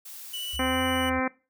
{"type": "noise", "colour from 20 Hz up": "blue", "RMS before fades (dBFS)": -42, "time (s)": [0.05, 0.57], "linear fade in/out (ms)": 10}
{"type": "tone with vibrato", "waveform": "45% pulse", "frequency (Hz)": 2960, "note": "F#7", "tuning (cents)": 0, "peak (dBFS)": -32, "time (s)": [0.33, 1.1], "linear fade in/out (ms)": 10, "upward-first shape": "triangle", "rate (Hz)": 14, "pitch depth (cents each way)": 8}
{"type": "exponential two-way sweep", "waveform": "sine", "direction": "up then down", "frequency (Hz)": [67.2, 87.5, 78.5], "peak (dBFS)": -35, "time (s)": [0.53, 1.2], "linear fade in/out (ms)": 10, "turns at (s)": 0.83}
{"type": "harmonic tone", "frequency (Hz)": 259.1, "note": "C4", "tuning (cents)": -17, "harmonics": [1, 2, 3, 4, 5, 6, 7, 8, 9], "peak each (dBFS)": [-28, -31, -33, -34, -35, -36, -36, -37, -38], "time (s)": [0.59, 1.28], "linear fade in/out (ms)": 5}
{"effects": ["noise-tail reverb RT60 0.3 s tail -20 dB re dry"]}